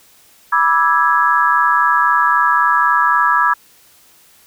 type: chord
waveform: sine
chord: E dominant seventh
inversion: second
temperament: equal with one note detuned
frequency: 978.1 / 1174.7 / 1318.5 / 1661.2 Hz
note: B5 / D6 / E6 / G#6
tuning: -17 / 0 / 0 / 0 cents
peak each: -16 dBFS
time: 0.52-3.54 s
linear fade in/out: 10 ms
effects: white hiss -49 dBFS RMS until 4.46 s